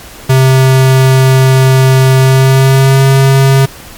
square tone with pitch glide, 131.7 to 135.09 Hz, C3 to C#3, +12 to -44 cents, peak -4 dBFS, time 0.29-3.66 s, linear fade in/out 10 ms, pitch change +44 cents, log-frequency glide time 2.19-3.03 s, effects pink hiss -31 dBFS RMS until 3.97 s + MP3 96 kbps

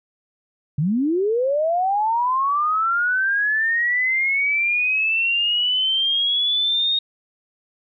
sine linear sweep, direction up, 134.3 to 3729 Hz, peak -17 dBFS, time 0.78-6.99 s, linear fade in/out 5 ms, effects none

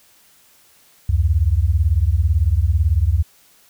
sine beating tone pair, 70.4 / 88.4 Hz, C#2 / F2, +27 / +22 cents, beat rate 18 Hz, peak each -16 dBFS, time 1.09-3.23 s, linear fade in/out 5 ms, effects white hiss -53 dBFS RMS until 3.69 s

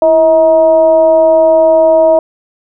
sine tone with frequency modulation, 640 Hz, D#5, 49 cents sharp, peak -4 dBFS, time 0.02-2.19 s, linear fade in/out 2 ms, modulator 307 Hz, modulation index 0.45, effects none

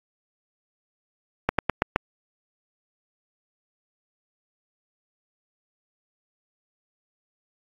slowing click train, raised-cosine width 0.5 ms, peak -4 dBFS, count 5, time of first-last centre 1.49-1.96 s, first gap 97 ms, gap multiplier 1.13, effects AAC 32 kbps

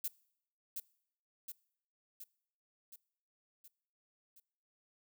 violet noise with echo, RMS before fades -37 dBFS, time 0.04-0.08 s, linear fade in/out 5 ms, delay 720 ms, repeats 6, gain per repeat -4 dB, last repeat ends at 4.4 s, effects noise-tail reverb RT60 0.7 s tail -23 dB re dry

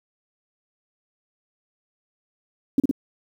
sine tone with echo, 273.7 Hz, C#4, 22 cents flat, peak -13 dBFS, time 2.78-2.8 s, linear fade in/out 2 ms, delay 56 ms, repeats 2, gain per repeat -2 dB, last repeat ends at 2.912 s, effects 8-bit

